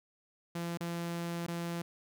sawtooth tone with dropouts, 170.5 Hz, F3, 41 cents flat, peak -31 dBFS, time 0.55-1.82 s, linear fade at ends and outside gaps 5 ms, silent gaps 0.774-0.806 / 1.466-1.481 s, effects none

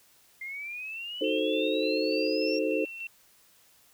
sine exponential sweep, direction up, 2089 to 5588 Hz, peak -35 dBFS, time 0.41-2.59 s, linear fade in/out 5 ms
sine chord, D# diminished seventh, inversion none, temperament equal with one note detuned, 311.1 / 370 / 440 / 525.4 Hz, D#4 / F#4 / A4 / C5, 0 / 0 / 0 / +7 cents, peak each -30 / -35 / -30 / -30 dBFS, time 1.21-2.85 s, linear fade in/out 5 ms
sine tone with tremolo, 2704 Hz, E7, 43 cents sharp, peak -34 dBFS, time 1.24-3.07 s, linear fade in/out 2 ms, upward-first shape square, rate 3.4 Hz, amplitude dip 40%
effects white hiss -61 dBFS RMS until 3.93 s

